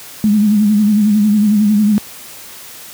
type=tone with vibrato; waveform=sine; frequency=209.6 Hz; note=G#3; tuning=16 cents sharp; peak=-8 dBFS; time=0.24-1.98 s; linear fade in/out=0 ms; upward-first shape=sine; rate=11 Hz; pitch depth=59 cents each way; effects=white hiss -34 dBFS RMS until 2.93 s + high-pass 60 Hz 12 dB/octave